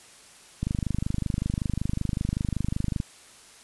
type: click train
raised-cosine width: 5 ms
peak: -14 dBFS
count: 61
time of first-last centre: 0.63-3.002 s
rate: 25.3 Hz
effects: white hiss -51 dBFS RMS until 3.63 s + resampled to 24000 Hz